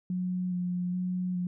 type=tone with vibrato; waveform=sine; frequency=180.3 Hz; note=F#3; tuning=45 cents flat; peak=-28 dBFS; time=0.1-1.47 s; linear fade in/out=2 ms; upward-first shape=square; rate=1.2 Hz; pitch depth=15 cents each way; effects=none